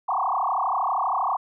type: tone with frequency modulation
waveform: sine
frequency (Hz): 942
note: A#5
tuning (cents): +18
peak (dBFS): -21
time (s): 0.08-1.37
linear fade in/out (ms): 10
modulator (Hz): 32.6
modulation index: 6.6
effects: none